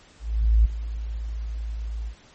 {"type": "tone with ADSR envelope", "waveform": "sine", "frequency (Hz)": 55, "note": "A1", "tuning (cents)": 0, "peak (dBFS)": -12, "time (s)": [0.19, 2.15], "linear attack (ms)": 460, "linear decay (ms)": 13, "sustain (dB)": -15, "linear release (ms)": 81, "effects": ["pink hiss -53 dBFS RMS until 2.34 s", "MP3 32 kbps"]}